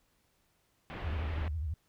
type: low-pass noise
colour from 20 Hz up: pink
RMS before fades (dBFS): -42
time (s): 0.9-1.48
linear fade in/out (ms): 0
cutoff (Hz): 2900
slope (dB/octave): 24
type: tone with vibrato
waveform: sine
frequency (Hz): 77.78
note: D#2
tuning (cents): 0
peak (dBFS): -32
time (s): 1.04-1.74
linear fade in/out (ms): 5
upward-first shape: triangle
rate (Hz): 12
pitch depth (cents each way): 210
effects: pink hiss -73 dBFS RMS until 1.88 s